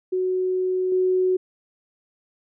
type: tone with level steps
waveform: sine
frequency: 370 Hz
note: F#4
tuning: in tune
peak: -20 / -17 dBFS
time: 0.12-1.37 s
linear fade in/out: 10 ms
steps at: 0.92 s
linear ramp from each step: 2 ms
effects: none